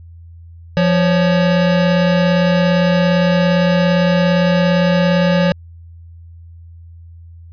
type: tone pair together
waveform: square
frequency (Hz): 174 / 559.5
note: F3 / C#5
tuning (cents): -6 / +16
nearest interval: octave + minor sixth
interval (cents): 2022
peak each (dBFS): -13 / -17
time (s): 0.77-5.52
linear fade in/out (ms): 0
effects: added 84 Hz sine -35 dBFS peak until 7.52 s + resampled to 11025 Hz